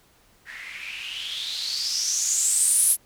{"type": "noise with low-pass filter sweep", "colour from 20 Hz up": "violet", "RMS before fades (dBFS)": -25, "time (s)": [0.45, 2.97], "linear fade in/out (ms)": 50, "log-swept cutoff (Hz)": [1800, 11000], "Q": 6.8, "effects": ["pink hiss -59 dBFS RMS until 3.05 s"]}